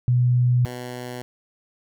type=tone pair in turn; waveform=sine / 10% pulse; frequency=123.47 / 124.06 Hz; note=B2 / B2; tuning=0 / +8 cents; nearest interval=unison; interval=8 cents; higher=second; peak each=-15 / -23 dBFS; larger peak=first; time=0.08-0.65 / 0.65-1.22 s; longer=neither; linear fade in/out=0 ms; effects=none